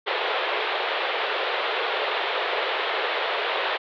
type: band-pass noise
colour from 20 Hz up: pink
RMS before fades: -26 dBFS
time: 0.06-3.78 s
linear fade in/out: 20 ms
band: 410 to 3800 Hz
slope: 48 dB/octave
effects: none